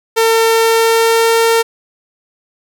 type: tone with pitch glide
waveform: sawtooth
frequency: 452.4 to 456.6 Hz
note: A4 to A#4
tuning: +48 to -36 cents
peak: -5 dBFS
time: 0.16-1.63 s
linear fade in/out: 20 ms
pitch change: +16 cents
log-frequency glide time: 0.49-1.39 s
effects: none